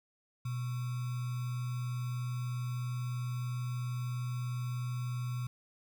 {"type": "tone with sample-and-hold", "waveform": "sine", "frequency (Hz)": 123.47, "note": "B2", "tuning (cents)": 0, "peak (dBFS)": -33, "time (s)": [0.45, 5.47], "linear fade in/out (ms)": 5, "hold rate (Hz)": 1225, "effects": []}